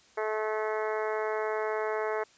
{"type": "harmonic tone", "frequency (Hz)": 216.2, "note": "A3", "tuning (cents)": -30, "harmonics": [2, 3, 4, 5, 6, 7, 8, 9, 10], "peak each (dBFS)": [-31, -35, -37, -39, -41, -42, -43, -44, -45], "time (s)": [0.17, 2.24], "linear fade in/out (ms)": 10, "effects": ["white hiss -60 dBFS RMS until 2.37 s", "resampled to 16000 Hz"]}